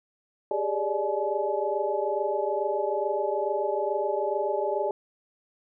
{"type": "tone cluster", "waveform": "sine", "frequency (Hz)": [395, 417.3, 576, 603, 853], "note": ["G4", "G#4", "D5", "D5", "G#5"], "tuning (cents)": [13, 8, -34, 46, 46], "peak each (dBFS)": -31, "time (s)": [0.51, 4.91], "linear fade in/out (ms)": 2, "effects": []}